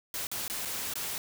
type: noise with dropouts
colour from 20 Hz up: white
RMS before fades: -35 dBFS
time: 0.14-1.18 s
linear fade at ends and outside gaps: 1 ms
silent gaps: 0.27-0.315 / 0.48-0.499 / 0.651-0.655 / 0.937-0.955 s
effects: none